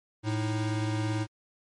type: tone pair together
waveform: square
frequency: 109.78 / 311.1 Hz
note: A2 / D#4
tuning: -3 / 0 cents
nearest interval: octave + tritone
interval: 1803 cents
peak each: -29 / -34 dBFS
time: 0.23-1.27 s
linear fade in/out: 50 ms
effects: low-pass 8000 Hz 12 dB/octave + MP3 48 kbps